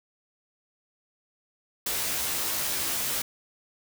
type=noise with comb filter; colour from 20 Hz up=white; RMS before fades=-29 dBFS; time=1.86-3.22 s; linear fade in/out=5 ms; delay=15 ms; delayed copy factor=+0.9; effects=none